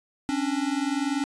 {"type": "tone pair together", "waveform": "square", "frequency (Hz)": [270, 290.4], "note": ["C#4", "D4"], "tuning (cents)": [-45, -19], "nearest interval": "minor second", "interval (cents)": 126, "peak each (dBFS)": -28, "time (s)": [0.29, 1.24], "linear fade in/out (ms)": 0, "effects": ["resampled to 22050 Hz"]}